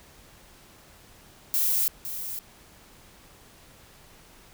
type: noise with echo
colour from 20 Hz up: violet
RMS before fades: -24 dBFS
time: 1.54-1.88 s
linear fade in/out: 0 ms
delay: 510 ms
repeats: 1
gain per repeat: -10 dB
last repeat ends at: 2.39 s
effects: pink hiss -53 dBFS RMS until 4.53 s